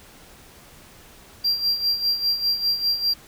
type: tone with tremolo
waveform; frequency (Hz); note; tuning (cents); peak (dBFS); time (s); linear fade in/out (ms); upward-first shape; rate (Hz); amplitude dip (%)
triangle; 4743; D8; +16; -16; 1.44-3.14; 10; sine; 5; 70
effects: pink hiss -48 dBFS RMS until 3.27 s